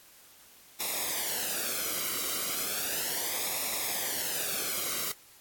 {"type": "noise with flanger", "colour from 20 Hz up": "white", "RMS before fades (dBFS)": -32, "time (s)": [0.8, 5.12], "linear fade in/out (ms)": 5, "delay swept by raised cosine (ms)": [0.65, 1.17], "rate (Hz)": 0.35, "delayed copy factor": -0.7, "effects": ["white hiss -56 dBFS RMS until 5.4 s", "AAC 64 kbps"]}